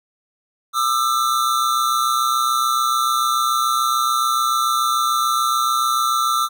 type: tone pair together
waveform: square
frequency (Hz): 1200.1 / 1327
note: D6 / E6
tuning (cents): +37 / +11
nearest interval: major second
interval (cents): 174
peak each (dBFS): -20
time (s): 0.73-6.49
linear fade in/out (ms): 50
effects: none